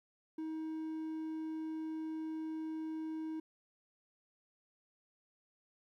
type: tone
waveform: triangle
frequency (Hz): 316.7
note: D#4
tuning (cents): +31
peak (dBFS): -36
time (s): 0.38-3.4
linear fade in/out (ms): 5
effects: 13-bit